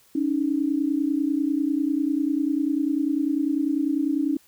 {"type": "tone pair together", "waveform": "sine", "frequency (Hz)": [279.9, 310], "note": ["C#4", "D#4"], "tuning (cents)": [17, -6], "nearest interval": "major second", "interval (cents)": 177, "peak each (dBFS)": [-23, -24], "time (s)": [0.15, 4.37], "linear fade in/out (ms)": 5, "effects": ["white hiss -58 dBFS RMS until 4.47 s"]}